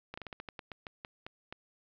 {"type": "slowing click train", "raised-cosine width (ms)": 0.3, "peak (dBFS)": -25, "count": 13, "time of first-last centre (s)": [0.14, 1.525], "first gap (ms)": 35, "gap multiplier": 1.2, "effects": ["low-pass 4000 Hz 12 dB/octave", "11-bit"]}